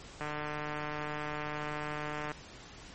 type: click train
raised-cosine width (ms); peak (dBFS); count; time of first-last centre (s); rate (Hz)
0.5; -22; 317; 0.21-2.317; 150
effects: pink hiss -50 dBFS RMS until 2.94 s + MP3 32 kbps